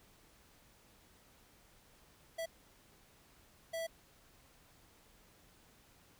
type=tone bursts at uneven times; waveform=square; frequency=658 Hz; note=E5; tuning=3 cents flat; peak=-38 dBFS; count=2; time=2.38-2.46 / 3.73-3.87 s; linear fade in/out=10 ms; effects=pink hiss -65 dBFS RMS until 6.19 s